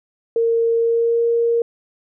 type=tone with pitch glide; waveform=sine; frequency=460.4 to 466.6 Hz; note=A#4 to A#4; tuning=-22 to +2 cents; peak=-14 dBFS; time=0.36-1.62 s; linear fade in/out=2 ms; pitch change=+24 cents; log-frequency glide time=0.75-1.23 s; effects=none